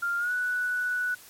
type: tone with pitch glide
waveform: sine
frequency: 1396.9 to 1480 Hz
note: F6 to F#6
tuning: 0 to 0 cents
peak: -25 dBFS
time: 0.02-1.15 s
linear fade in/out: 10 ms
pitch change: +100 cents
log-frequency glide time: 0.18-0.32 s
effects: white hiss -50 dBFS RMS until 1.29 s + MP3 64 kbps